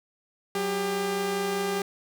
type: tone pair together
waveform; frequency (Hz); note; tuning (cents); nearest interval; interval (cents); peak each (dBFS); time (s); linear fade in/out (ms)
sawtooth; 187.3 / 399.6; F#3 / G4; +21 / +33; octave + minor second; 1312; -29 / -23; 0.55-1.82; 2
effects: none